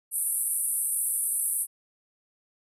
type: band-pass noise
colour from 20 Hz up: white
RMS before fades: -28 dBFS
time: 0.11-1.67 s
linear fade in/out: 50 ms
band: 8700 to 12000 Hz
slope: 96 dB/octave
effects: none